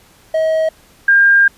triangle / sine tone pair in turn, 637 / 1605.1 Hz, D#5 / G6, +41 / +41 cents, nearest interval octave + major third, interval 1600 cents, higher second, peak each -10 / -6 dBFS, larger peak second, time 0.34-0.69 / 1.08-1.48 s, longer second, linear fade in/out 5 ms, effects pink hiss -48 dBFS RMS until 1.57 s + resampled to 32000 Hz

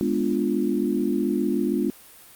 sine chord, G# diminished seventh, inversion none, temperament equal, 207.7 / 246.9 / 293.7 / 349.2 Hz, G#3 / B3 / D4 / F4, 0 / 0 / 0 / 0 cents, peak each -26 dBFS, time 0.01-1.9 s, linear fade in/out 0 ms, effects white hiss -48 dBFS RMS until 2.35 s + Opus 48 kbps

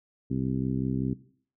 harmonic tone, 65.2 Hz, C2, 5 cents flat, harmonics 1 / 2 / 3 / 4 / 5 / 6, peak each -41 / -30 / -33 / -30 / -38 / -40 dBFS, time 0.3-1.14 s, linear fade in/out 10 ms, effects noise-tail reverb RT60 0.5 s tail -17 dB re dry

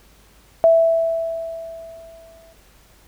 sine tone with exponential decay, 659.3 Hz, E5, in tune, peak -8 dBFS, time 0.64-2.53 s, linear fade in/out 0 ms, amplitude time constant 410 ms, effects added 50 Hz sine -53 dBFS peak until 3.07 s + pink hiss -53 dBFS RMS until 3.07 s

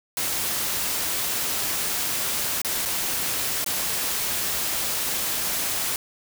white noise with dropouts, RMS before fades -26 dBFS, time 0.17-5.96 s, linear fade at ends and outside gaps 1 ms, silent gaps 2.617-2.647 / 2.853-2.857 / 3.644-3.662 s, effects none

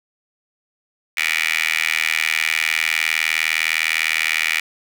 15% pulse tone with high-pass filter, 79.7 Hz, D#2, 42 cents sharp, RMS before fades -20 dBFS, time 1.17-4.6 s, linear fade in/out 5 ms, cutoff 2200 Hz, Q 5.9, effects none

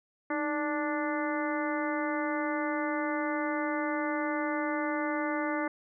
harmonic tone with a mistuned harmonic, 293.7 Hz, D4, in tune, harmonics 1 / 2 / 3 / 4 / 5 / 6 / 7, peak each -32 / -35 / -37 / -38 / -39 / -40 / -40 dBFS, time 0.3-5.68 s, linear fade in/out 5 ms, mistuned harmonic 1, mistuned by +85 cents, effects none

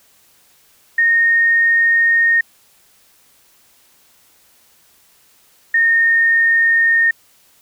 sine tone pair in turn, 1847 / 1836.4 Hz, A#6 / A#6, -16 / -26 cents, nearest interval unison, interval 10 cents, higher first, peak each -10 dBFS, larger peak neither, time 0.98-2.41 / 5.74-7.11 s, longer first, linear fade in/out 5 ms, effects white hiss -53 dBFS RMS until 7.61 s

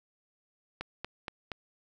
click train, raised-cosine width 0.3 ms, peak -20 dBFS, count 4, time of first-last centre 0.81-1.518 s, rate 4.24 Hz, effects none

